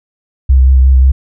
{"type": "tone with vibrato", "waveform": "sine", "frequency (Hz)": 65.41, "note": "C2", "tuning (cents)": 0, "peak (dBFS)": -3, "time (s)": [0.49, 1.12], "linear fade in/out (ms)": 10, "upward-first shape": "sine", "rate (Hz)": 5.6, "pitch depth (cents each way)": 26, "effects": []}